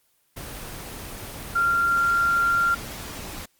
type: tone in noise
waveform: sine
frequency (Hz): 1385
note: F6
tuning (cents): -15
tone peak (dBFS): -18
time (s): 1.55-2.75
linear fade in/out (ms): 10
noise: pink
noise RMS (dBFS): -36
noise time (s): 0.36-3.46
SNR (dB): +15
effects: white hiss -66 dBFS RMS until 3.59 s + Opus 24 kbps